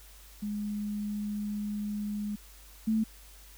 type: tone pair in turn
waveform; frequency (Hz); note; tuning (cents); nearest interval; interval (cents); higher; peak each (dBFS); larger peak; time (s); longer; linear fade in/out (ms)
sine; 207.7 / 220.1; G#3 / A3; 0 / +1; minor second; 101; second; -31 / -24; second; 0.42-2.36 / 2.87-3.04; first; 10
effects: added 50 Hz sine -52 dBFS peak until 3.57 s + white hiss -55 dBFS RMS until 3.57 s